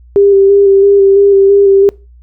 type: tone with vibrato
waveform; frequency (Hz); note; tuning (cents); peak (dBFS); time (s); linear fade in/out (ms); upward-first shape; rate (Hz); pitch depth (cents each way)
sine; 396.3; G4; +19; -3; 0.16-1.89; 0; square; 3; 19
effects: noise-tail reverb RT60 0.3 s tail -25 dB re dry + added 60 Hz sine -36 dBFS peak until 2.22 s